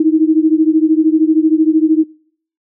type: beating tone pair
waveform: sine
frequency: 311.1 / 324.1 Hz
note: D#4 / E4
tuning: 0 / -29 cents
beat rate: 13 Hz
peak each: -11 / -12 dBFS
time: 0-2.04 s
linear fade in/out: 5 ms
effects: noise-tail reverb RT60 0.6 s tail -24 dB re dry